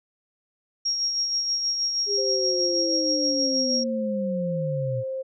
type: tone with tremolo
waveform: sine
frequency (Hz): 5588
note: F8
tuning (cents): 0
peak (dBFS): -21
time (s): 0.85-3.84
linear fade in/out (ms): 10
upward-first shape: sine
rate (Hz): 6.3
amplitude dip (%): 40
type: linear sweep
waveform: sine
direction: down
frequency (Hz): 412.8 to 116.54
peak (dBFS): -26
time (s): 2.06-5.04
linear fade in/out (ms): 50
type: tone with pitch glide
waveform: sine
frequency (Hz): 523 to 527.9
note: C5 to C5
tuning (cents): -1 to +15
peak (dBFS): -27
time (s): 2.17-5.23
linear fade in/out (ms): 20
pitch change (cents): +16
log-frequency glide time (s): 2.42-3.05
effects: none